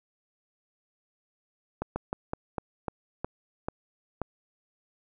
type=slowing click train; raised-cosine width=1 ms; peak=-16 dBFS; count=9; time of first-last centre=1.82-4.217 s; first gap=140 ms; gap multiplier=1.21; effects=none